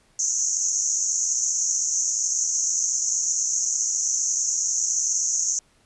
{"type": "band-pass noise", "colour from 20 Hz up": "white", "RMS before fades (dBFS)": -24, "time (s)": [0.19, 5.59], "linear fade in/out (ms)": 2, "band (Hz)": [6000, 6900], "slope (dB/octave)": 96, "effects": ["pink hiss -61 dBFS RMS until 5.85 s", "resampled to 24000 Hz"]}